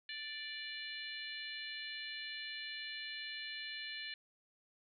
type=harmonic tone; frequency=587.3 Hz; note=D5; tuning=in tune; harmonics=3 / 4 / 5 / 6 / 7; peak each=-47 / -49 / -49 / -51 / -48 dBFS; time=0.09-4.14 s; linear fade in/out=2 ms; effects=none